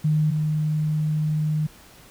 sine tone pair in turn, 153.5 / 153.5 Hz, D#3 / D#3, -23 / -23 cents, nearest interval unison, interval 0 cents, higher neither, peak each -17 / -20 dBFS, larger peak first, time 0.04-0.31 / 0.31-1.67 s, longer second, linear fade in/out 10 ms, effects pink hiss -49 dBFS RMS until 2.1 s

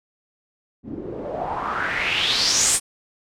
white noise with low-pass filter sweep, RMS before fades -23 dBFS, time 0.83-2.8 s, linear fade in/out 50 ms, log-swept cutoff 240 to 9300 Hz, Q 4.5, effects none

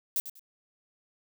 violet noise with echo, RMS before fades -28 dBFS, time 0.16-0.2 s, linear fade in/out 0 ms, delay 97 ms, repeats 2, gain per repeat -12 dB, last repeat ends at 0.394 s, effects none

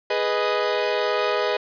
sawtooth chord, G# minor, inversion none, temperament equal, 415.3 / 493.9 / 622.3 Hz, G#4 / B4 / D#5, 0 / 0 / 0 cents, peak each -21 dBFS, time 0.1-1.57 s, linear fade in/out 5 ms, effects resampled to 11025 Hz + 8-bit

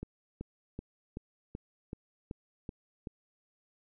click train, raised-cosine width 3 ms, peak -26 dBFS, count 9, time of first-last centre 0.03-3.072 s, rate 2.63 Hz, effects none

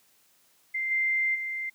sine tone with level steps, 2089 Hz, C7, 3 cents flat, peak -27 / -23 / -30 dBFS, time 0.74-1.7 s, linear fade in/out 10 ms, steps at 0.9 / 1.34 s, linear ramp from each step 20 ms, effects white hiss -64 dBFS RMS until 1.74 s + high-pass 100 Hz 12 dB/octave

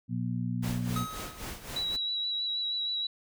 harmonic tone, 60.2 Hz, B1, 44 cents flat, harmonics 2 / 3 / 4, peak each -32 / -34 / -35 dBFS, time 0.08-1.07 s, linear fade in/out 50 ms
pink noise with tremolo, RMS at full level -38 dBFS, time 0.62-1.97 s, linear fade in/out 20 ms, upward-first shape sine, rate 3.8 Hz, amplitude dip 70%
square tone with exponential decay, 1271 Hz, D#6, 36 cents sharp, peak -32 dBFS, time 0.96-1.75 s, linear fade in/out 2 ms, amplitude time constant 170 ms
sine tone with vibrato, 3904 Hz, B7, 21 cents flat, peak -29 dBFS, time 1.76-3.07 s, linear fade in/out 5 ms, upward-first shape sine, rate 6.3 Hz, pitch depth 20 cents each way
effects none

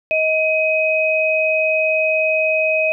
sine tone pair together, 631 / 2524 Hz, D#5 / D#7, +24 / +24 cents, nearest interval 2 octaves, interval 2400 cents, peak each -17 dBFS, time 0.11-2.92 s, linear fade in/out 0 ms, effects none

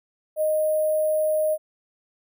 sine tone with sample-and-hold, 619 Hz, D#5, 9 cents flat, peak -19 dBFS, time 0.36-1.58 s, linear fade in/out 50 ms, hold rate 11025 Hz, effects none

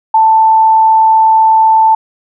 sine tone, 884 Hz, A5, 8 cents sharp, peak -4 dBFS, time 0.14-1.95 s, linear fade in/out 5 ms, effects none

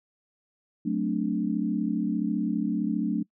sine chord, D dominant seventh, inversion first, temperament equal, 185 / 220 / 261.6 / 293.7 Hz, F#3 / A3 / C4 / D4, 0 / 0 / 0 / 0 cents, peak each -30 / -28 / -34 / -29 dBFS, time 0.85-3.23 s, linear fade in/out 10 ms, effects noise-tail reverb RT60 0.1 s tail -24 dB re dry

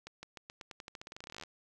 accelerating click train, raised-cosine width 0.2 ms, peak -28 dBFS, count 25, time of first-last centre 0.07-1.436 s, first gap 160 ms, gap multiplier 0.89, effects none

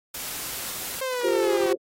white noise, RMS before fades -33 dBFS, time 0.14-1.01 s, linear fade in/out 5 ms
sawtooth linear sweep, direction down, 532 to 370 Hz, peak -22 dBFS, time 1.01-1.73 s, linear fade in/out 5 ms
sine chord, F suspended second, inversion none, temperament equal, 349.2 / 392 / 523.3 Hz, F4 / G4 / C5, 0 / 0 / 0 cents, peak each -25 dBFS, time 1.23-1.76 s, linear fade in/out 20 ms
effects AAC 48 kbps

